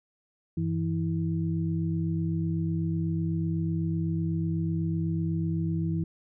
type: tone cluster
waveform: sine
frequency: 96.3 / 164.3 / 324.1 Hz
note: G2 / E3 / E4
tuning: -30 / -5 / -29 cents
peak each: -32 / -27 / -34 dBFS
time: 0.57-6.04 s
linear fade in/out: 5 ms
effects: none